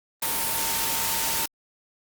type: tone in noise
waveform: sine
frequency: 909 Hz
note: A#5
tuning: 44 cents flat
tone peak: -34 dBFS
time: 0.22-1.46 s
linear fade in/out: 5 ms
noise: white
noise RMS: -26 dBFS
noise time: 0.22-1.46 s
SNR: -11 dB
effects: Opus 32 kbps